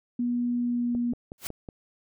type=tone with pitch glide; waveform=sine; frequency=242.1 to 240 Hz; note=B3 to B3; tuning=-34 to -49 cents; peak=-24 dBFS; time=0.19-1.13 s; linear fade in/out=5 ms; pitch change=-15 cents; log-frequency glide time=0.57-1 s
type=click train; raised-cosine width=2 ms; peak=-25 dBFS; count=5; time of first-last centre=0.95-1.688 s; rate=5.42 Hz
type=noise with exponential growth; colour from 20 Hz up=white; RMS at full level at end=-29 dBFS; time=1.38-1.47 s; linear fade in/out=1 ms; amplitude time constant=19 ms
effects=none